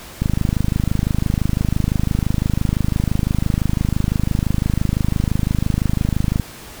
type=click train; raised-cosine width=5 ms; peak=-5 dBFS; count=161; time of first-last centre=0.22-6.398 s; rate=25.9 Hz; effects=pink hiss -37 dBFS RMS until 6.8 s